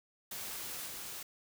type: noise with level steps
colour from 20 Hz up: white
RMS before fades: -42 / -44 dBFS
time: 0.31-1.23 s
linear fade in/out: 5 ms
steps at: 0.86 s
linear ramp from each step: 10 ms
effects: none